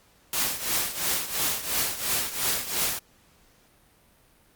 white noise with tremolo, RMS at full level -24 dBFS, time 0.33-2.99 s, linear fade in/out 2 ms, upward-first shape triangle, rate 2.9 Hz, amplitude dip 80%, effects pink hiss -60 dBFS RMS until 4.55 s + Opus 48 kbps

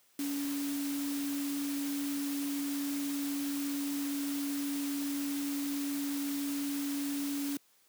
sine tone in noise, 282.8 Hz, C#4, 35 cents sharp, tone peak -32 dBFS, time 0.19-7.57 s, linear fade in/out 2 ms, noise white, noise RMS -42 dBFS, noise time 0.19-7.57 s, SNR +7 dB, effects white hiss -67 dBFS RMS until 7.88 s + high-pass 150 Hz 12 dB/octave

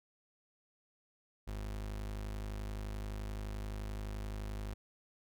35% pulse tone, 51.6 Hz, G#1, 10 cents flat, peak -37 dBFS, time 1.47-4.74 s, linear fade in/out 10 ms, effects none

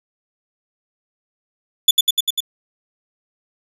40% pulse tone with echo, 3471 Hz, A7, 24 cents flat, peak -6 dBFS, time 1.88-1.91 s, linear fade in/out 5 ms, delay 99 ms, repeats 5, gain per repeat -2 dB, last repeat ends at 2.405 s, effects none

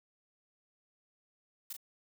blue noise with echo, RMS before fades -41 dBFS, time 1.7-1.73 s, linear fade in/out 5 ms, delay 37 ms, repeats 1, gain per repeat -4 dB, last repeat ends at 1.767 s, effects none

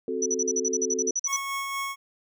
sine chord, F# diminished, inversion second, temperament equal, 261.6 / 370 / 440 Hz, C4 / F#4 / A4, 0 / 0 / 0 cents, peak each -33 / -31 / -29 dBFS, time 0.08-1.11 s, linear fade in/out 2 ms
sine tone bursts, 5930 Hz, F#8, 3 cents sharp, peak -23 dBFS, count 14, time 0.22-1.365 s, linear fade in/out 5 ms, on 40 ms, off 45 ms
25% pulse tone with tremolo, 1100 Hz, C#6, 14 cents flat, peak -24 dBFS, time 1.26-1.96 s, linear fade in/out 50 ms, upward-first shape sine, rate 4.2 Hz, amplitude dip 30%
effects none

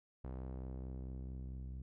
sawtooth tone with low-pass filter sweep, 64.5 Hz, C2, 24 cents flat, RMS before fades -45 dBFS, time 0.24-1.82 s, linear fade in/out 5 ms, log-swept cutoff 980 to 160 Hz, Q 0.71, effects none

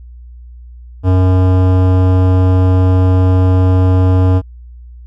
sine tone with hard clipping, 92.5 Hz, F#2, in tune, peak -9 dBFS, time 1.03-4.42 s, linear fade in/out 50 ms, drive 17 dB, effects added 60 Hz sine -31 dBFS peak until 5.06 s

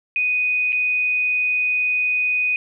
sine tone with dropouts, 2489 Hz, D#7, in tune, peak -17 dBFS, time 0.16-2.56 s, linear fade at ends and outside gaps 1 ms, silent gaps 0.722-0.728 s, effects none

